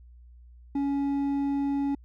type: tone with hard clipping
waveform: sine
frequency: 280 Hz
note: C#4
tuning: 18 cents sharp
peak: -26 dBFS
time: 0.75-1.95 s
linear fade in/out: 5 ms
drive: 5 dB
effects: added 60 Hz sine -48 dBFS peak until 2.04 s